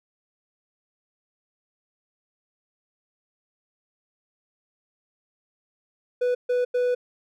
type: tone bursts at uneven times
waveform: triangle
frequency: 493.9 Hz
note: B4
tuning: in tune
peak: -18 dBFS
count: 3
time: 6.21-6.35 / 6.49-6.65 / 6.74-6.95 s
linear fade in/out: 10 ms
effects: none